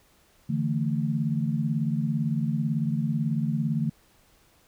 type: chord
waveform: sine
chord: D suspended second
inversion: none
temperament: equal with one note detuned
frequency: 146.83 / 164.81 / 223.6 Hz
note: D3 / E3 / A3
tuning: 0 / 0 / +28 cents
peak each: -27 / -29 / -28 dBFS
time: 0.49-3.9 s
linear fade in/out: 10 ms
effects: pink hiss -61 dBFS RMS until 4.67 s